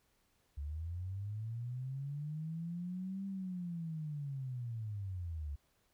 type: linear two-way sweep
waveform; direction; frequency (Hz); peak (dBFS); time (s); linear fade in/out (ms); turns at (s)
sine; up then down; 69.3 to 196.9 to 69.3; -38; 0.57-5.56; 10; 3.26
effects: pink hiss -75 dBFS RMS until 5.93 s